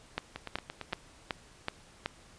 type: two click trains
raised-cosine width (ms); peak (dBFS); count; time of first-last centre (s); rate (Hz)
0.3; -15 / -22; 6 / 6; 0.18-2.06 / 0.36-0.926; 2.66 / 8.83
effects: pink hiss -57 dBFS RMS until 2.38 s + resampled to 22050 Hz